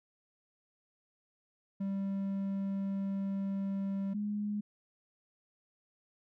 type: tone pair in turn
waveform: triangle / sine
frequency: 195.9 / 207.5 Hz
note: G3 / G#3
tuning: -1 / -1 cents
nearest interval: minor second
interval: 100 cents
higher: second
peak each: -30 / -32 dBFS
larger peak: first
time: 1.8-4.14 / 4.14-4.61 s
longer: first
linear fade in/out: 10 ms
effects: none